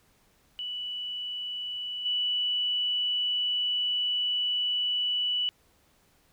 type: tone with level steps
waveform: sine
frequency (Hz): 2960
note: F#7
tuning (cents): 0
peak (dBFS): -32 / -25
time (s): 0.59-5.49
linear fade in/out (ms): 0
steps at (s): 2.05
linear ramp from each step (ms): 10
effects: pink hiss -65 dBFS RMS until 6.32 s